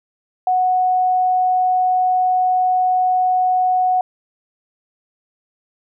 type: tone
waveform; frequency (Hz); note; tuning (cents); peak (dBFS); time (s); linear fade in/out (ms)
sine; 737; F#5; -7; -13; 0.47-4.01; 2
effects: none